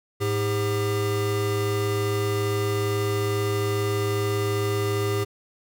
square tone pair together, 106.2 / 401 Hz, G#2 / G4, +39 / +39 cents, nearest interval octave + major seventh, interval 2300 cents, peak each -26 dBFS, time 0.2-5.25 s, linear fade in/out 20 ms, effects none

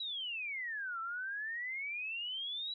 sine exponential two-way sweep, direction down then up, 3951 to 1318.5 to 3951 Hz, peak -37 dBFS, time 0-2.74 s, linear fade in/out 5 ms, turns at 1 s, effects none

